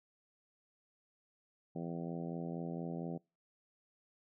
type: harmonic tone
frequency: 84.3 Hz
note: E2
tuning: 39 cents sharp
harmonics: 2 / 3 / 4 / 5 / 6 / 7 / 8 / 9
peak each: -41 / -45 / -47 / -49 / -51 / -52 / -53 / -54 dBFS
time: 1.75-3.18 s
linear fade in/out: 10 ms
effects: noise-tail reverb RT60 0.3 s tail -26 dB re dry

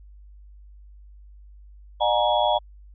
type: tone cluster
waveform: sine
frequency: 606 / 722 / 833 / 942 / 3360 Hz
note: D#5 / F#5 / G#5 / A#5 / G#7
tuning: -46 / -43 / +5 / +18 / +19 cents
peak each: -23 / -24 / -25 / -24 / -29 dBFS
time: 2-2.59 s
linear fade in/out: 20 ms
effects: added 50 Hz sine -44 dBFS peak until 2.94 s

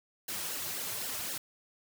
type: noise with flanger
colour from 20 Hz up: white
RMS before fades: -37 dBFS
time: 0.28-1.38 s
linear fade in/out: 5 ms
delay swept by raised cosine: 0.82 to 4.12 ms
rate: 3.9 Hz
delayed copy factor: -0.85
effects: none

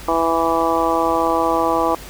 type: harmonic tone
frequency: 165.1 Hz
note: E3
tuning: 3 cents sharp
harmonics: 2 / 3 / 4 / 5 / 6 / 7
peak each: -22 / -22 / -22 / -22 / -22 / -22 dBFS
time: 0.08-1.95 s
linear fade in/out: 2 ms
effects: added 50 Hz sine -39 dBFS peak until 2.09 s + pink hiss -37 dBFS RMS until 2.09 s

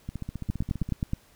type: two click trains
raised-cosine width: 5 ms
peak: -21 / -14 dBFS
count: 13 / 7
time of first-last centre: 0.09-0.89 / 0.5-1.134 s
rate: 15 / 9.46 Hz
effects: pink hiss -59 dBFS RMS until 1.35 s

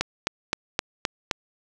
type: click train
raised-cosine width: 0.2 ms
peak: -5 dBFS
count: 6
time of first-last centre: 0.01-1.312 s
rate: 3.84 Hz
effects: none

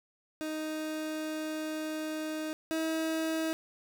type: tone pair in turn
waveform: 30% pulse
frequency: 311.1 / 320.8 Hz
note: D#4 / E4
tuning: 0 / -47 cents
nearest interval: minor second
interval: 53 cents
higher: second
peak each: -31 / -27 dBFS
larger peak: second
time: 0.41-2.53 / 2.71-3.53 s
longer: first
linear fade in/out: 0 ms
effects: none

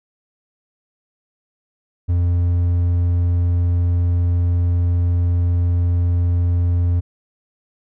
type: tone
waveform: triangle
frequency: 87.31 Hz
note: F2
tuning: in tune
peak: -12 dBFS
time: 2.08-7.01 s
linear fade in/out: 20 ms
effects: none

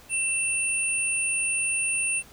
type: tone pair together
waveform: sine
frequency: 2679 / 9184 Hz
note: E7 / D9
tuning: +27 / -40 cents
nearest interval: octave + major sixth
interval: 2133 cents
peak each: -26 dBFS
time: 0.09-2.23 s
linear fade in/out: 50 ms
effects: pink hiss -51 dBFS RMS until 2.32 s

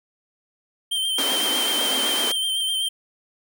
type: tone with vibrato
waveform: square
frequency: 3136 Hz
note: G7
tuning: in tune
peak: -22 dBFS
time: 0.91-2.89 s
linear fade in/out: 10 ms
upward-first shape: triangle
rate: 7.9 Hz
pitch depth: 35 cents each way
type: high-pass noise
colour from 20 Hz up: pink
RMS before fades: -27 dBFS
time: 1.18-2.32 s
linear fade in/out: 5 ms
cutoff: 230 Hz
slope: 48 dB/octave
effects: none

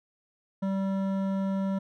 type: tone with hard clipping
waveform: sine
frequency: 193.7 Hz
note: G3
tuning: 20 cents flat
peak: -28 dBFS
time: 0.62-1.79 s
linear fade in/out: 10 ms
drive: 12 dB
effects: none

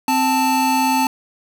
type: tone pair together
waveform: square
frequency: 261.6 / 881.1 Hz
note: C4 / A5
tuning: 0 / +2 cents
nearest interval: octave + major sixth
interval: 2102 cents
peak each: -20 / -17 dBFS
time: 0.08-1.07 s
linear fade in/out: 2 ms
effects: none

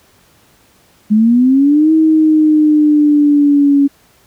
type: linear two-way sweep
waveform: sine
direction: up then down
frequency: 207.7 to 318.7 to 279.8 Hz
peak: -6 dBFS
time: 1.1-3.88 s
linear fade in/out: 20 ms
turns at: 1.92 s
effects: pink hiss -50 dBFS RMS until 4.26 s + high-pass 60 Hz 12 dB/octave

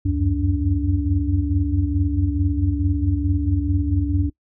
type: tone cluster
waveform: sine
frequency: 71.2 / 89 / 93.6 / 288.7 Hz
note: C#2 / F2 / F#2 / D4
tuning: +47 / +33 / +20 / -30 cents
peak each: -23 dBFS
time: 0.05-4.3 s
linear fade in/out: 10 ms
effects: noise-tail reverb RT60 0.1 s tail -22 dB re dry

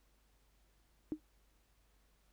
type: tone with exponential decay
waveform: sine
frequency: 308.1 Hz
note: D#4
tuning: 17 cents flat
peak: -30 dBFS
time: 1.12-1.2 s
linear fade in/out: 0 ms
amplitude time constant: 16 ms
effects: added 50 Hz sine -70 dBFS peak until 2.32 s + pink hiss -75 dBFS RMS until 2.32 s

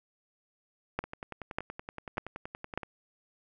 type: two click trains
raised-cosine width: 0.5 ms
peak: -24 / -15 dBFS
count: 20 / 4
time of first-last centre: 1.04-2.832 / 0.99-2.776 s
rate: 10.6 / 1.68 Hz
effects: none

